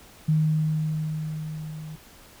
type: tone with level ramp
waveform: sine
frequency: 155.56 Hz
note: D#3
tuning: in tune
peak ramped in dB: -17 to -35 dBFS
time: 0.28-1.96 s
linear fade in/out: 10 ms
effects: pink hiss -50 dBFS RMS until 2.4 s